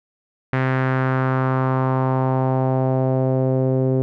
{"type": "tone with low-pass filter sweep", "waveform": "sawtooth", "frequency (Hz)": 130.81, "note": "C3", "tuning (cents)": 0, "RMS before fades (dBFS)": -19, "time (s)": [0.53, 4.02], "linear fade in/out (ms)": 0, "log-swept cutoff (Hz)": [1900, 440], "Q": 2.3, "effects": []}